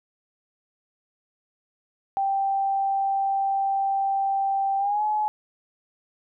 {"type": "tone with pitch glide", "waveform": "sine", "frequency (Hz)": [784, 850], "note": ["G5", "G#5"], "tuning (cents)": [0, 40], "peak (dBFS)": -21, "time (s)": [2.17, 5.28], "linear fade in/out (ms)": 0, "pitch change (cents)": 140, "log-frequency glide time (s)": [4.78, 5.03], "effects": []}